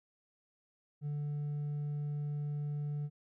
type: tone with hard clipping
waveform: sine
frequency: 146.7 Hz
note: D3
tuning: 2 cents flat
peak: -35 dBFS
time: 1.01-3.1 s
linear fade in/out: 50 ms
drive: 2 dB
effects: none